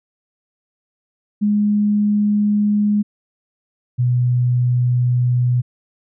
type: tone pair in turn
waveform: sine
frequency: 207.7 / 123.5 Hz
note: G#3 / B2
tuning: 0 / 0 cents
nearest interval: major sixth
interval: 900 cents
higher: first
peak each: -13 dBFS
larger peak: neither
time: 1.41-3.03 / 3.98-5.62 s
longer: second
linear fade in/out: 20 ms
effects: none